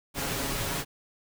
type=noise with comb filter; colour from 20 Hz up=pink; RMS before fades=-31 dBFS; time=0.14-0.85 s; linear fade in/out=50 ms; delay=7.2 ms; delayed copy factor=+0.5; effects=none